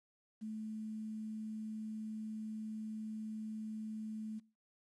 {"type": "tone with quantisation", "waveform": "sine", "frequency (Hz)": 217.2, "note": "A3", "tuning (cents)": -22, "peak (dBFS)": -40, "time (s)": [0.41, 4.4], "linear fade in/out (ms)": 20, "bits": 11, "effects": ["noise-tail reverb RT60 0.4 s tail -24 dB re dry", "resampled to 24000 Hz"]}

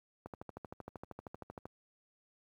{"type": "click train", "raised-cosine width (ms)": 1, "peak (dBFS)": -30, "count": 19, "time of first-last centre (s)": [0.26, 1.655], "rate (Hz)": 12.9, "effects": ["high-pass 60 Hz 12 dB/octave", "11-bit"]}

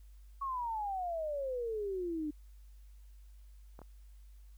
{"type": "exponential sweep", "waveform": "sine", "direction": "down", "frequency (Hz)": [1119, 293.7], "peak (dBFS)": -34, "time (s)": [0.41, 2.31], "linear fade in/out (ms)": 10}
{"type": "clicks", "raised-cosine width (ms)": 1, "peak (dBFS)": -36, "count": 2, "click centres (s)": [3.791, 3.817]}
{"effects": ["added 50 Hz sine -52 dBFS peak until 4.57 s", "white hiss -73 dBFS RMS until 4.57 s"]}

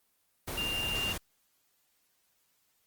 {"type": "tone in noise", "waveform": "sine", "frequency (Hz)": 2794, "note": "F7", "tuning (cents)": 0, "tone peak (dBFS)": -31, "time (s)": [0.57, 1.13], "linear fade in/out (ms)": 10, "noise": "pink", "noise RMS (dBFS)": -37, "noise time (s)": [0.47, 1.18], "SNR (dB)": 3, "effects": ["white hiss -73 dBFS RMS until 2.86 s", "Opus 24 kbps"]}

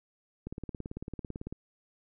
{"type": "click train", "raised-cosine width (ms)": 3, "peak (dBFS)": -25, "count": 20, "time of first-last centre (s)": [0.47, 1.526], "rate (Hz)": 18, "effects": []}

